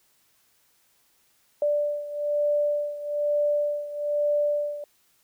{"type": "beating tone pair", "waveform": "sine", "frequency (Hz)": [587.3, 588.4], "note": ["D5", "D5"], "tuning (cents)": [0, 3], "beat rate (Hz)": 1.1, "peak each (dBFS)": [-24, -28], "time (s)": [1.62, 4.84], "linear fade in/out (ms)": 2, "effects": ["white hiss -65 dBFS RMS until 5.23 s"]}